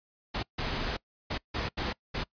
pink noise bursts at uneven times, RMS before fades -32 dBFS, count 6, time 0.34-0.43 / 0.58-0.97 / 1.3-1.38 / 1.54-1.69 / 1.77-1.93 / 2.14-2.24 s, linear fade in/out 10 ms, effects noise-tail reverb RT60 0.1 s tail -23 dB re dry + resampled to 11025 Hz

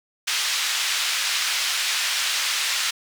white band-pass noise, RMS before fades -24 dBFS, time 0.27-2.91 s, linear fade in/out 10 ms, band 1600 to 4900 Hz, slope 12 dB/octave, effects none

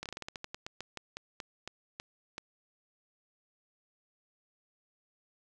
slowing click train, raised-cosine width 0.2 ms, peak -22 dBFS, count 18, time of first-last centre 0.03-2.381 s, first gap 27 ms, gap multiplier 1.18, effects none

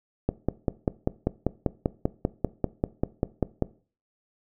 click train, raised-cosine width 2 ms, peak -9 dBFS, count 18, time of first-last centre 0.29-3.623 s, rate 5.1 Hz, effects noise-tail reverb RT60 0.4 s tail -19 dB re dry

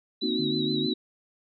sine tone with vibrato, 3923 Hz, B7, 12 cents flat, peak -30 dBFS, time 0.21-0.94 s, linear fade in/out 10 ms, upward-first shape triangle, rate 6.4 Hz, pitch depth 63 cents each way
sine chord, C half-diminished seventh, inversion third, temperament equal, 233.1 / 261.6 / 311.1 / 370 Hz, Bb3 / C4 / Eb4 / Gb4, 0 / 0 / 0 / 0 cents, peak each -31 dBFS, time 0.22-0.94 s, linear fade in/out 10 ms
sine tone, 149.1 Hz, D3, 27 cents sharp, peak -34 dBFS, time 0.39-0.87 s, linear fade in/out 5 ms
effects none

